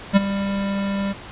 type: tone with ADSR envelope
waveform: square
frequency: 198 Hz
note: G3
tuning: 18 cents sharp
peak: -9 dBFS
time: 0.13-1.14 s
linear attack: 35 ms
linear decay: 21 ms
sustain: -13 dB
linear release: 28 ms
effects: pink hiss -37 dBFS RMS until 1.31 s + resampled to 8000 Hz